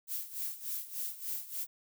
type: noise with tremolo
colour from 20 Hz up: violet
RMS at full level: -36 dBFS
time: 0.07-1.67 s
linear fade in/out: 50 ms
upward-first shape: sine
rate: 3.4 Hz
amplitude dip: 80%
effects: none